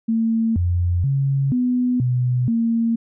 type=tone with pitch steps; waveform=sine; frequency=225.8 / 87.9 / 137.4 / 248.5 / 124.6 / 229.6 Hz; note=A3 / F2 / C#3 / B3 / B2 / A#3; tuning=+45 / +12 / -15 / +11 / +16 / -26 cents; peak=-16 dBFS; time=0.08-2.96 s; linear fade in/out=10 ms; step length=480 ms; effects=none